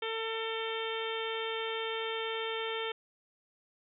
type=harmonic tone; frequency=448.5 Hz; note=A4; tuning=33 cents sharp; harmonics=1 / 2 / 3 / 4 / 5 / 6 / 7 / 8; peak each=-36 / -42 / -42 / -44 / -43 / -46 / -41 / -45 dBFS; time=0.02-2.92 s; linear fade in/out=5 ms; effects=none